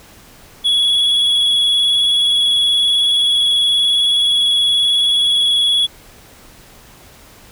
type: tone with vibrato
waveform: triangle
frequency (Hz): 3370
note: G#7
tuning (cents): +25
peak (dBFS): -10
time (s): 0.64-5.87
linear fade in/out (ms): 20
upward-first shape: square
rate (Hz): 19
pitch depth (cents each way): 16
effects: pink hiss -43 dBFS RMS until 7.51 s